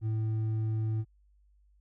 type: tone with hard clipping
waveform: sine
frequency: 110 Hz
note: A2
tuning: in tune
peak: -29 dBFS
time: 0.01-1.05 s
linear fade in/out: 50 ms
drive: 4 dB
effects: added 50 Hz sine -61 dBFS peak until 1.8 s